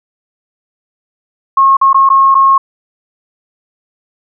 sine tone with dropouts, 1084 Hz, C#6, 39 cents flat, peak -4 dBFS, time 1.57-2.58 s, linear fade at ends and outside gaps 5 ms, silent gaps 1.769-1.813 / 1.931-1.944 / 2.091-2.1 / 2.345-2.35 s, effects none

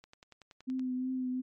click train, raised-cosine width 0.2 ms, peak -35 dBFS, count 9, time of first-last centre 0.04-0.795 s, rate 10.6 Hz
sine tone with vibrato, 256.1 Hz, C4, 37 cents flat, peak -31 dBFS, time 0.67-1.42 s, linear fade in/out 20 ms, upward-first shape triangle, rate 2.8 Hz, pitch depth 28 cents each way
effects MP3 48 kbps

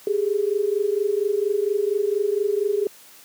sine tone pair together, 397.7 / 422 Hz, G4 / G#4, +25 / +28 cents, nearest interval minor second, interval 103 cents, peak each -22 dBFS, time 0.07-2.87 s, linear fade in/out 2 ms, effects white hiss -48 dBFS RMS until 3.24 s + high-pass 150 Hz 12 dB/octave

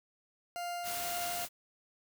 40% pulse tone with tremolo, 700 Hz, F5, 4 cents sharp, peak -35 dBFS, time 0.56-1.45 s, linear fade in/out 0 ms, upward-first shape sine, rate 1.9 Hz, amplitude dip 30%
white noise, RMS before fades -39 dBFS, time 0.83-1.49 s, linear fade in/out 50 ms
effects none

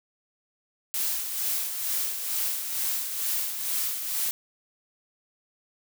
blue noise with tremolo, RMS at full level -27 dBFS, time 0.94-4.31 s, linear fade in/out 0 ms, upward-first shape sine, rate 2.2 Hz, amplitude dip 50%, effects none

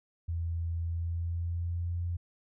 sine tone with pitch glide, 83.8 to 86.76 Hz, E2 to F2, +29 to -11 cents, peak -30 dBFS, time 0.28-2.17 s, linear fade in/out 10 ms, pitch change +60 cents, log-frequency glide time 0.83-2.03 s, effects none

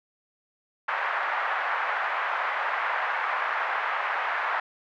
white band-pass noise, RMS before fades -28 dBFS, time 0.88-4.6 s, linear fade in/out 5 ms, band 700 to 1800 Hz, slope 24 dB/octave, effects none

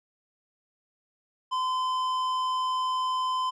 sine tone with tanh clipping, 1024 Hz, C6, 38 cents flat, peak -27 dBFS, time 1.51-3.51 s, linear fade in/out 20 ms, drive 11 dB, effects none

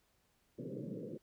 pink band-pass noise, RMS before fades -44 dBFS, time 0.58-1.18 s, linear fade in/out 10 ms, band 120 to 550 Hz, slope 96 dB/octave, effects pink hiss -75 dBFS RMS until 1.22 s

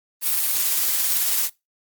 blue noise with tremolo, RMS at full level -20 dBFS, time 0.21-1.5 s, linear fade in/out 50 ms, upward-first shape sine, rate 18 Hz, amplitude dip 25%, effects noise-tail reverb RT60 0.2 s tail -21 dB re dry + Opus 32 kbps

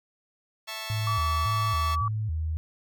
10% pulse chord, A major, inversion second, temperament just, 660 / 880 / 1100 Hz, E5 / A5 / C#6, +2 / 0 / -14 cents, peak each -31 dBFS, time 0.67-1.96 s, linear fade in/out 20 ms
sine tone with vibrato, 92.5 Hz, F#2, in tune, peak -26 dBFS, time 0.9-2.57 s, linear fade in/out 0 ms, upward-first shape square, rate 1.8 Hz, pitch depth 270 cents each way
sine tone, 1147 Hz, D6, 41 cents flat, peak -26 dBFS, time 1.07-2.08 s, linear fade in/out 2 ms
effects none

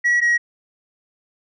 sine tone pair in turn, 1924 / 1901.9 Hz, B6 / A#6, -46 / +34 cents, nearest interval unison, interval 20 cents, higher first, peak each -11 dBFS, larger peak neither, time 0.04-0.21 / 0.21-0.38 s, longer neither, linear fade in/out 20 ms, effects tanh soft clip ceiling -13 dBFS

